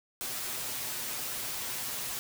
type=noise with comb filter; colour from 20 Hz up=white; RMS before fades=-36 dBFS; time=0.21-2.19 s; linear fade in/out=0 ms; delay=8 ms; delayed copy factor=+0.55; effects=none